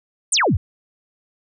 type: exponential sweep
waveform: sine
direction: down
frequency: 9956 to 64.6 Hz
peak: -14 dBFS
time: 0.32-0.57 s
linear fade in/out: 5 ms
effects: none